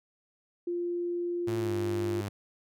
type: tone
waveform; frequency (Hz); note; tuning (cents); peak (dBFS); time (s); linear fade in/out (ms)
sine; 348.5; F4; -4; -29; 0.67-2.21; 5
type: tone with pitch glide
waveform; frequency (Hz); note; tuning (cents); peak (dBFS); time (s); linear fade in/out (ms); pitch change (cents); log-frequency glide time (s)
sawtooth; 110 to 100.87; A2 to G2; 0 to +50; -29; 1.47-2.29; 10; -150; 1.59-1.73
effects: none